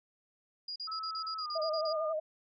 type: tone bursts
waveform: sine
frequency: 4864 Hz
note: D#8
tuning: 40 cents flat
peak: -37 dBFS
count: 11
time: 0.68-1.929 s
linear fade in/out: 5 ms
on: 79 ms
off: 38 ms
type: tone with pitch glide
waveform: sine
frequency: 1300 to 1212.9 Hz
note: E6 to D#6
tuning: -24 to -45 cents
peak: -37 dBFS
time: 0.87-2.13 s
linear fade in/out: 10 ms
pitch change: -121 cents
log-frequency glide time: 1.38-1.47 s
type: tone with vibrato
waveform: sine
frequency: 632 Hz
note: D#5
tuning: 27 cents sharp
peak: -31 dBFS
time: 1.55-2.2 s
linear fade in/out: 10 ms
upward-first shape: sine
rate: 11 Hz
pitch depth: 57 cents each way
effects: none